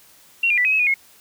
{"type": "tone with pitch steps", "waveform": "sine", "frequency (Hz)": [2741, 2407, 1973, 2532, 2575, 2459, 2166], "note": ["F7", "D7", "B6", "D#7", "E7", "D#7", "C#7"], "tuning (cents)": [-33, 42, -2, 30, -41, -21, -41], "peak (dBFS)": -15, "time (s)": [0.43, 0.941], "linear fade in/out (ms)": 5, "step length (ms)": 73, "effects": ["white hiss -51 dBFS RMS until 1.2 s"]}